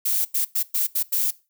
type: noise bursts at uneven times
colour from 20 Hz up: violet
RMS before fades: -22 dBFS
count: 6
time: 0.05-0.25 / 0.34-0.45 / 0.55-0.63 / 0.74-0.87 / 0.95-1.03 / 1.12-1.31 s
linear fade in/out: 10 ms
effects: noise-tail reverb RT60 0.3 s tail -20 dB re dry